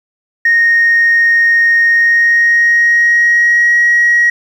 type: tone with pitch glide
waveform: sine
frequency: 1857 to 1900.4 Hz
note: A#6 to A#6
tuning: -7 to +33 cents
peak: -5 dBFS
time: 0.45-4.3 s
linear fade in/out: 5 ms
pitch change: +40 cents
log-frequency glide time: 1.88-3.77 s
effects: tanh soft clip ceiling -3 dBFS + 7-bit

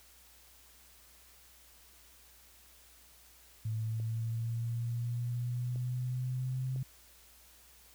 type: linear sweep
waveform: sine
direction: up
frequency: 110 to 130.81 Hz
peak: -32 dBFS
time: 3.65-6.83 s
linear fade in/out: 5 ms
type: clicks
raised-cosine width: 2 ms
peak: -37 dBFS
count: 3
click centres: 4 / 5.759 / 6.761 s
effects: added 60 Hz sine -65 dBFS peak until 7.94 s + white hiss -60 dBFS RMS until 7.94 s

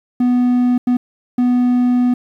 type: tone bursts at uneven times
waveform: triangle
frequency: 246.9 Hz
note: B3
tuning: in tune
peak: -9 dBFS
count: 3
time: 0.2-0.78 / 0.87-0.97 / 1.38-2.14 s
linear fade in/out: 5 ms
effects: 8-bit

